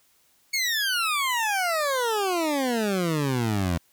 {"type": "exponential sweep", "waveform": "20% pulse", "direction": "down", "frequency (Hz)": [2226, 82], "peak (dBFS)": -18, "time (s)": [0.53, 3.78], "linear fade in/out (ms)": 10, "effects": ["white hiss -63 dBFS RMS until 3.92 s"]}